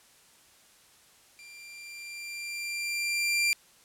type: tone with level ramp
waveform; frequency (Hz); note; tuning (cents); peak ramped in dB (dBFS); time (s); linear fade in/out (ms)
sawtooth; 2373; D7; +17; -44 to -19; 1.39-3.53; 0
effects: white hiss -59 dBFS RMS until 3.84 s + low-pass 11000 Hz 12 dB/octave